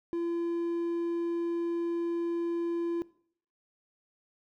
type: tone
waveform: triangle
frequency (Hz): 340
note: F4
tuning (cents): -46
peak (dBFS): -27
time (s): 0.13-3.02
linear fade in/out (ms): 0
effects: noise-tail reverb RT60 0.6 s tail -20 dB re dry